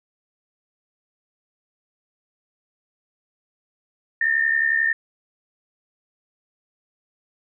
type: tone with amplitude modulation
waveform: sine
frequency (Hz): 1813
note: A#6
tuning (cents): -49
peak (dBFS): -14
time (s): 4.21-4.93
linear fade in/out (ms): 5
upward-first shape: sine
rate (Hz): 71.2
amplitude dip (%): 70
effects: none